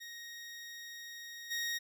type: tone with level steps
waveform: 20% pulse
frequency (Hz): 1873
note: A#6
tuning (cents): +8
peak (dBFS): -40 / -29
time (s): 0-1.79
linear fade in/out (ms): 20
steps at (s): 1.5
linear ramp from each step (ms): 20
effects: none